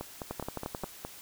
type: two click trains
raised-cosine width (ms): 1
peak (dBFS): -22 / -20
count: 6 / 7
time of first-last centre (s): 0.01-1.05 / 0.31-0.836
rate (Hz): 4.81 / 11.4
effects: white hiss -49 dBFS RMS until 1.21 s